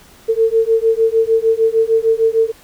sine beating tone pair, 446.6 / 453.2 Hz, A4 / A#4, +26 / -49 cents, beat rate 6.6 Hz, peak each -14 dBFS, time 0.28-2.52 s, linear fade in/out 20 ms, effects pink hiss -45 dBFS RMS until 2.63 s

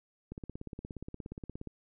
click train, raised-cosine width 3 ms, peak -28 dBFS, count 24, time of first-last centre 0.32-1.673 s, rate 17 Hz, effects none

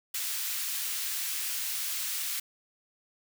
white high-pass noise, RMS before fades -33 dBFS, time 0.14-2.4 s, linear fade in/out 5 ms, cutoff 1800 Hz, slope 12 dB/octave, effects none

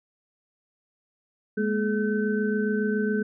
sine tone cluster, 209 / 236.2 / 425.3 / 1527 Hz, G#3 / A#3 / G#4 / G6, +11 / +23 / +41 / -46 cents, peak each -25 / -32 / -27 / -33 dBFS, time 1.57-3.23 s, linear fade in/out 10 ms, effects none

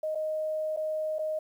sine tone with dropouts, 622.3 Hz, D#5, in tune, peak -28 dBFS, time 0.03-1.39 s, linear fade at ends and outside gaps 5 ms, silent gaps 0.149-0.154 / 0.764-0.771 / 1.185-1.191 s, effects 10-bit

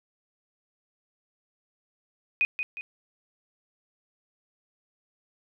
sine tone with echo, 2489 Hz, D#7, in tune, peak -20 dBFS, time 2.41-2.45 s, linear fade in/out 0 ms, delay 180 ms, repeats 2, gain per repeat -7 dB, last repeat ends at 2.81 s, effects none

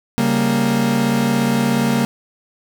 40% pulse chord, G diminished, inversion second, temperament equal, 138.59 / 196 / 233.1 Hz, Db3 / G3 / Bb3, 0 / 0 / 0 cents, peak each -21 / -20 / -16 dBFS, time 0.18-2.05 s, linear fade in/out 0 ms, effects none

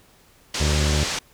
white low-pass noise, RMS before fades -27 dBFS, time 0.54-1.19 s, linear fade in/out 5 ms, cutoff 6800 Hz, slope 24 dB/octave
harmonic tone, 74.5 Hz, D2, 25 cents sharp, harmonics 1 / 2 / 3 / 4 / 5 / 6 / 7 / 8, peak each -20 / -25 / -31 / -36 / -32 / -40 / -38 / -36 dBFS, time 0.6-1.04 s, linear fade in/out 5 ms
effects pink hiss -55 dBFS RMS until 1.33 s

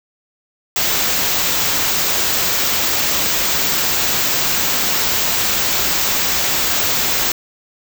white band-stop noise, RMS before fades -17 dBFS, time 0.76-7.32 s, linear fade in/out 2 ms, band 8100 to 13000 Hz, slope 96 dB/octave, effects none

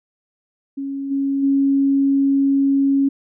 sine tone with level steps, 275.5 Hz, C#4, 11 cents flat, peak -23 / -17 / -13 dBFS, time 0.77-3.09 s, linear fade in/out 10 ms, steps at 1.1 / 1.42 s, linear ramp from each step 20 ms, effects none

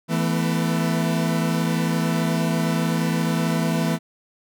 40% pulse chord, E suspended fourth, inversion none, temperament equal with one note detuned, 164.81 / 220 / 251.3 Hz, E3 / A3 / B3, 0 / 0 / +30 cents, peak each -21 / -25 / -26 dBFS, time 0.08-3.99 s, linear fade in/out 50 ms, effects none

